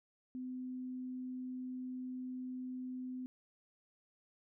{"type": "tone", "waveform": "sine", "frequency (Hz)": 254.5, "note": "C4", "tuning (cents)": -48, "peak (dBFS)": -40, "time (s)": [0.35, 3.26], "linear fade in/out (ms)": 0, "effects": []}